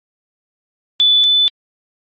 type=tone pair in turn; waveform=sine; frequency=3480 / 3500 Hz; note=A7 / A7; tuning=-20 / -10 cents; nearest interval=unison; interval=10 cents; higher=second; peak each=-8 / -9 dBFS; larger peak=first; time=1-1.24 / 1.24-1.48 s; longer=neither; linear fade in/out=0 ms; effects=MP3 32 kbps